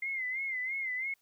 sine tone with vibrato, 2085 Hz, C7, 7 cents flat, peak -32 dBFS, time 0.02-1.14 s, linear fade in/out 5 ms, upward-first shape sine, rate 3 Hz, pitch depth 80 cents each way, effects white hiss -73 dBFS RMS until 1.21 s

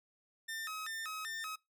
sawtooth tone with vibrato, 1514 Hz, F#6, 39 cents sharp, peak -36 dBFS, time 0.48-1.56 s, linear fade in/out 10 ms, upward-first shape square, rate 2.6 Hz, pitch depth 300 cents each way, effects noise-tail reverb RT60 0.2 s tail -23 dB re dry

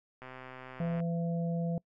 click train, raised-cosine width 0.5 ms, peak -31 dBFS, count 102, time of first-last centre 0.22-1.003 s, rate 129 Hz
harmonic tone, 168.7 Hz, E3, 40 cents sharp, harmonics 1 / 3 / 4, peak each -30 / -40 / -42 dBFS, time 0.8-1.78 s, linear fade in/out 2 ms
effects noise-tail reverb RT60 0.1 s tail -25 dB re dry

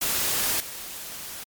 white noise with level steps, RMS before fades -25 / -37 dBFS, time 0.01-1.44 s, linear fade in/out 10 ms, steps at 0.6 s, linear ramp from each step 2 ms, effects MP3 96 kbps

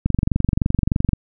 click train, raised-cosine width 5 ms, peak -5 dBFS, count 26, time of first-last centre 0.06-1.133 s, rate 23.3 Hz, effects none

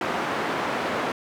white band-pass noise, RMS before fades -27 dBFS, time 0.01-1.12 s, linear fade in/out 2 ms, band 180 to 1300 Hz, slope 12 dB/octave, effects none

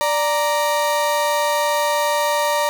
35% pulse tone pair together, 587.3 / 932.3 Hz, D5 / A#5, 0 / 0 cents, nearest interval minor sixth, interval 800 cents, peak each -18 dBFS, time 0.01-2.69 s, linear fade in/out 0 ms, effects none

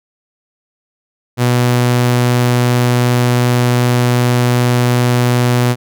sawtooth tone, 122.6 Hz, B2, 12 cents flat, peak -6 dBFS, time 1.37-5.76 s, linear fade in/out 50 ms, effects none

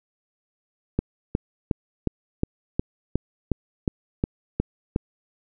click train, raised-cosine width 3 ms, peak -8 dBFS, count 12, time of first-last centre 0.99-4.961 s, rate 2.77 Hz, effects none

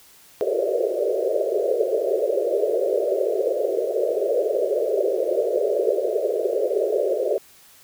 pink band-pass noise, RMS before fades -22 dBFS, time 0.41-7.38 s, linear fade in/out 0 ms, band 370 to 630 Hz, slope 96 dB/octave, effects white hiss -51 dBFS RMS until 7.83 s

